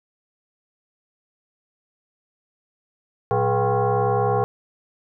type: tone with frequency modulation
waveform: sine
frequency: 185 Hz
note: F#3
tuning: in tune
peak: -17 dBFS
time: 3.31-4.44 s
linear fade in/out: 0 ms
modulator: 301 Hz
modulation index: 2.7
effects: none